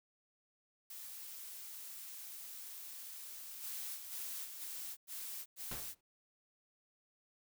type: noise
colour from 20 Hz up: blue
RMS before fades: -49 dBFS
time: 0.9-4.64 s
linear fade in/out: 5 ms
type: noise bursts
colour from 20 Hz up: blue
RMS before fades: -45 dBFS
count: 5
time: 3.6-5.95 s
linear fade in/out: 50 ms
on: 390 ms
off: 100 ms
type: noise with exponential decay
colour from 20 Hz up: pink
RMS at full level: -42 dBFS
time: 5.71-6.01 s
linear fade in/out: 5 ms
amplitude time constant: 64 ms
effects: none